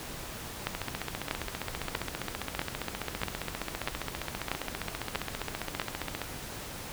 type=two click trains; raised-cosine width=0.3 ms; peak=-16 / -12 dBFS; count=83 / 9; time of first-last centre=0.75-6.217 / 0.67-5.798 s; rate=15 / 1.56 Hz; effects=pink hiss -41 dBFS RMS until 6.92 s